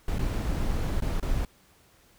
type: noise with dropouts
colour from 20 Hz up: brown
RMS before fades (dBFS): -27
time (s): 0.08-1.45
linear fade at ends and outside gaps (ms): 2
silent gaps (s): 0.185-0.192 / 1.004-1.021 / 1.199-1.226
effects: pink hiss -60 dBFS RMS until 2.18 s